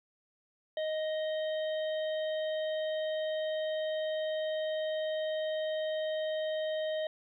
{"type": "harmonic tone", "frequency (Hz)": 624, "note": "D#5", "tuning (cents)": 5, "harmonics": [1, 3, 5, 6], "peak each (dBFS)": [-31, -45, -45, -48], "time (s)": [0.77, 7.07], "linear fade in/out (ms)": 2, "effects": ["12-bit"]}